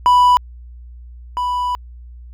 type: tone pair in turn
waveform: triangle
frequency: 987.8 / 987.8 Hz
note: B5 / B5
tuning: 0 / 0 cents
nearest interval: unison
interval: 0 cents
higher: neither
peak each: -6 / -15 dBFS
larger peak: first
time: 0.06-0.37 / 1.37-1.75 s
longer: second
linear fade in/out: 0 ms
effects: added 60 Hz sine -34 dBFS peak until 2.33 s